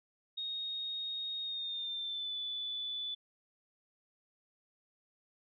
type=tone with pitch glide; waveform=sine; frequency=3729 to 3479 Hz; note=A#7 to A7; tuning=0 to -20 cents; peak=-36 dBFS; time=0.37-3.15 s; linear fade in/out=10 ms; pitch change=-120 cents; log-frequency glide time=1.42-2.37 s; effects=none

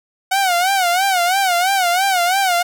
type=tone with vibrato; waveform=sawtooth; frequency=740 Hz; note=F#5; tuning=in tune; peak=-10 dBFS; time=0.31-2.63 s; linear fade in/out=10 ms; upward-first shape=sine; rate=3 Hz; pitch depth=120 cents each way; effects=none

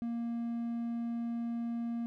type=tone; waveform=triangle; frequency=233.9 Hz; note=A#3; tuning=6 cents sharp; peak=-31 dBFS; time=0.02-2.06 s; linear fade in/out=0 ms; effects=none

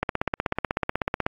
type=click train; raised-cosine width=0.5 ms; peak=-8 dBFS; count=21; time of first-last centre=0.03-1.265 s; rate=16.2 Hz; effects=AAC 48 kbps

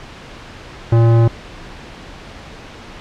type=tone with tanh clipping; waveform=sine; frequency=115.5 Hz; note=A#2; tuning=16 cents flat; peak=-10 dBFS; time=0.92-1.28 s; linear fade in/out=5 ms; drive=17 dB; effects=pink hiss -35 dBFS RMS until 3 s + low-pass 4000 Hz 12 dB/octave

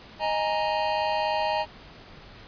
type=chord; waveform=square; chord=D# suspended fourth; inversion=none; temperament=just; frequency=622.3 / 829.7 / 933.4 Hz; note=D#5 / G#5 / A#5; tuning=0 / -2 / +2 cents; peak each=-29 dBFS; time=0.19-1.66 s; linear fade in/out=50 ms; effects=pink hiss -47 dBFS RMS until 2.47 s + resampled to 11025 Hz

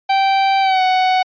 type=tone with pitch glide; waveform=45% pulse; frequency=779 to 744.3 Hz; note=G5 to F#5; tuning=-11 to +10 cents; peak=-12 dBFS; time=0.09-1.23 s; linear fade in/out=10 ms; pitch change=-79 cents; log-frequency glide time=0.61-0.82 s; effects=resampled to 11025 Hz

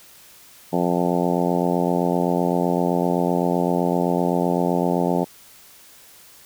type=harmonic tone; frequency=87.8 Hz; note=F2; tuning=10 cents sharp; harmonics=2 / 3 / 4 / 5 / 6 / 7 / 8 / 9 / 10; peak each=-23 / -25 / -26 / -27 / -28 / -28 / -29 / -30 / -30 dBFS; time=0.72-5.25 s; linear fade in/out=20 ms; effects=white hiss -48 dBFS RMS until 6.45 s

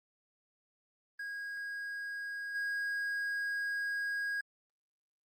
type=tone with level steps; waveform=triangle; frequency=1640 Hz; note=G#6; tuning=22 cents flat; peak=-36 / -31 dBFS; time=1.19-4.41 s; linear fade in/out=5 ms; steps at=2.54 s; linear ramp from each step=20 ms; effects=Opus 24 kbps

